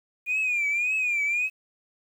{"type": "tone with vibrato", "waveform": "sine", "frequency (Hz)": 2429, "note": "D#7", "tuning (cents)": -42, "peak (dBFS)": -21, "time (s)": [0.26, 1.5], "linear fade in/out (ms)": 50, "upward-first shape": "triangle", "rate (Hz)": 1.8, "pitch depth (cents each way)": 120, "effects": ["tanh soft clip ceiling -20 dBFS", "9-bit"]}